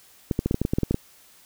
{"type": "clicks", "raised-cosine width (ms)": 3, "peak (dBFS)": -9, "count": 12, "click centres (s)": [0.312, 0.391, 0.46, 0.511, 0.544, 0.616, 0.651, 0.735, 0.785, 0.833, 0.91, 0.944], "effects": ["white hiss -54 dBFS RMS until 1.45 s"]}